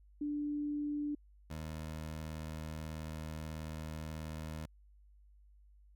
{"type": "tone pair in turn", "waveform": ["sine", "20% pulse"], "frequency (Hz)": [293.7, 78.42], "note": ["D4", "D#2"], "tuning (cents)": [0, 14], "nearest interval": "octave + major seventh", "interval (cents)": 2286, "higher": "first", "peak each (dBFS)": [-34, -36], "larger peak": "first", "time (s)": [[0.21, 1.15], [1.5, 4.66]], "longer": "second", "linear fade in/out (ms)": 5, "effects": ["added 50 Hz sine -59 dBFS peak until 5.95 s"]}